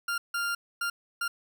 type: tone bursts at uneven times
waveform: 40% pulse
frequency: 1396.9 Hz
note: F6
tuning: in tune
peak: -27 dBFS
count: 4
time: 0.08-0.18 / 0.34-0.55 / 0.81-0.9 / 1.21-1.28 s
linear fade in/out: 5 ms
effects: none